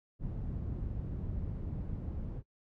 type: low-pass noise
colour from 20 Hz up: white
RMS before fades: -38 dBFS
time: 0.19-2.43 s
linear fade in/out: 50 ms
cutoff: 120 Hz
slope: 12 dB/octave
effects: noise-tail reverb RT60 0.1 s tail -22 dB re dry